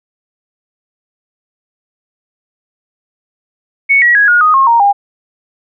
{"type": "tone with pitch steps", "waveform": "sine", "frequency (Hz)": [2217, 1918.9, 1660.9, 1437.5, 1244.2, 1076.9, 932.1, 806.8], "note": ["C#7", "A#6", "G#6", "F6", "D#6", "C6", "A#5", "G5"], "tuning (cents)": [0, 50, 0, 50, 0, 50, 0, 50], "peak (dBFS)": -5, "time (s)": [3.89, 4.93], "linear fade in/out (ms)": 20, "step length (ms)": 130, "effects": []}